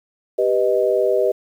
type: chord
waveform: sine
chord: G augmented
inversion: none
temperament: equal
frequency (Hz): 392 / 493.9 / 622.3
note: G4 / B4 / D#5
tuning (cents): 0 / 0 / 0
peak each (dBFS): -19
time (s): 0.38-1.32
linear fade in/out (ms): 10
effects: 8-bit